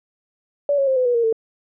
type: tone with pitch steps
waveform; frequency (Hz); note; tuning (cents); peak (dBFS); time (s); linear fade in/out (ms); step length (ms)
sine; 573 / 550 / 527.9 / 506.7 / 486.3 / 466.8 / 448; D5 / C#5 / C5 / B4 / B4 / A#4 / A4; -43 / -14 / +15 / +44 / -27 / +2 / +31; -15; 0.69-1.327; 2; 91
effects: none